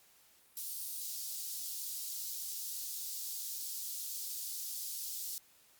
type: high-pass noise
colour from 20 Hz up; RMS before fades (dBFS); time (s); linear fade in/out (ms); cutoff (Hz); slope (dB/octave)
white; -41; 0.57-5.38; 0; 4200; 24
effects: white hiss -65 dBFS RMS until 5.79 s + Opus 48 kbps